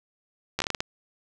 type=slowing click train; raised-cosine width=0.2 ms; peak=-9 dBFS; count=8; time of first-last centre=0.59-0.805 s; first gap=13 ms; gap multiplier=1.28; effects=none